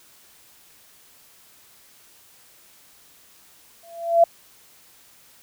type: tone with exponential growth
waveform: sine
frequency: 676 Hz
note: E5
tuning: 43 cents sharp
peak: -8 dBFS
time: 3.83-4.24 s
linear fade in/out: 5 ms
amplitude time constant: 87 ms
effects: white hiss -53 dBFS RMS until 5.42 s